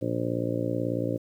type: harmonic tone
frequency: 58.27 Hz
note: A#1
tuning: in tune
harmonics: 2 / 3 / 4 / 5 / 6 / 7 / 8 / 9 / 10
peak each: -32 / -36 / -38 / -31 / -35 / -41 / -38 / -32 / -39 dBFS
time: 0.01-1.18 s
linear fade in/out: 20 ms
effects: 10-bit